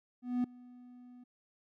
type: tone with ADSR envelope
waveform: triangle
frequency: 246.9 Hz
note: B3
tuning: in tune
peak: -25 dBFS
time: 0.22-1.24 s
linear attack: 220 ms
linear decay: 4 ms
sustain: -24 dB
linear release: 8 ms
effects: none